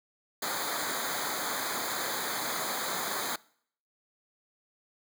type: noise with comb filter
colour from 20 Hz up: pink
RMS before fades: -33 dBFS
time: 0.42-3.36 s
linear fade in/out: 5 ms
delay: 0.36 ms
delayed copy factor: -1
effects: noise-tail reverb RT60 0.6 s tail -23 dB re dry + high-pass 150 Hz 12 dB/octave